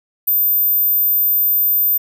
sine tone, 13760 Hz, A9, 40 cents flat, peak -12 dBFS, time 0.27-1.98 s, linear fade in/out 10 ms, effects none

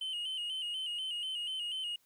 sine tone with vibrato, 2969 Hz, F#7, 5 cents sharp, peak -32 dBFS, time 0.01-1.96 s, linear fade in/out 5 ms, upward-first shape square, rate 4.1 Hz, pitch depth 57 cents each way, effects tanh soft clip ceiling -34 dBFS + white hiss -71 dBFS RMS until 2.05 s

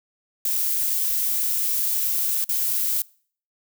violet noise with dropouts, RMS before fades -23 dBFS, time 0.45-3.02 s, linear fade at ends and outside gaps 2 ms, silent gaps 2.443-2.491 s, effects noise-tail reverb RT60 0.5 s tail -24 dB re dry

